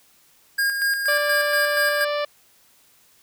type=tone with tremolo; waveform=square; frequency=1622 Hz; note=G#6; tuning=41 cents flat; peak=-19 dBFS; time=0.58-2.05 s; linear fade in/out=10 ms; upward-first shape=square; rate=4.2 Hz; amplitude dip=45%
type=harmonic tone; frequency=587.3 Hz; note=D5; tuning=in tune; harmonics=1 / 2 / 3 / 4 / 5 / 6 / 7 / 8 / 9; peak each=-23 / -29 / -33 / -35 / -37 / -39 / -40 / -41 / -42 dBFS; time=1.08-2.25 s; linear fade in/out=5 ms
effects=white hiss -57 dBFS RMS until 3.22 s